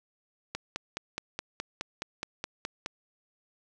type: click train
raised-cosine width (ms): 0.2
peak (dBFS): -16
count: 12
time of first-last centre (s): 0.55-2.861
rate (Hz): 4.76
effects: none